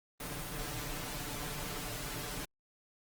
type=noise with comb filter; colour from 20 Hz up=pink; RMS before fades=-40 dBFS; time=0.2-2.45 s; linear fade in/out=2 ms; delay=6.8 ms; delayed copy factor=+0.75; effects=Opus 24 kbps